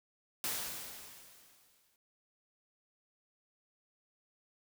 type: noise with exponential decay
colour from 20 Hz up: white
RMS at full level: -35 dBFS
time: 0.44-1.96 s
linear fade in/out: 1 ms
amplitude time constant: 330 ms
effects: none